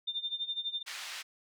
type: tone with tremolo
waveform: sine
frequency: 3607 Hz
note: A7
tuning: 42 cents sharp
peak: -30 dBFS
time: 0.07-0.83 s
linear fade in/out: 10 ms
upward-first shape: sine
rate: 12 Hz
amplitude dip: 85%
type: band-pass noise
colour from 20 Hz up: white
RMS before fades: -42 dBFS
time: 0.86-1.23 s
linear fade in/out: 20 ms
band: 1300 to 4200 Hz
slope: 12 dB/octave
effects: none